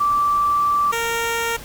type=tone pair in turn; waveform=sine / 10% pulse; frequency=1166 / 462.7 Hz; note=D6 / A#4; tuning=-13 / -13 cents; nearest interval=octave + major third; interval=1600 cents; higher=first; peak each=-15 / -12 dBFS; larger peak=second; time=0-0.92 / 0.92-1.57 s; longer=first; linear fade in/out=10 ms; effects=pink hiss -38 dBFS RMS until 1.64 s